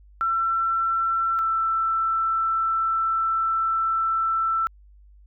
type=tone pair in turn; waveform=sine; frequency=1345 / 1331.9 Hz; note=E6 / E6; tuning=+34 / +17 cents; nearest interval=unison; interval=17 cents; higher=first; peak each=-20 dBFS; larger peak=neither; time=0.21-1.39 / 1.39-4.67 s; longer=second; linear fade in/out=0 ms; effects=added 50 Hz sine -48 dBFS peak until 5.26 s